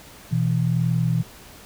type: tone pair together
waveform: sine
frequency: 123.47 / 164.81 Hz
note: B2 / E3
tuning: 0 / 0 cents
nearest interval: perfect fourth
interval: 500 cents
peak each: -21 dBFS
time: 0.31-1.23 s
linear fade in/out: 20 ms
effects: pink hiss -45 dBFS RMS until 1.65 s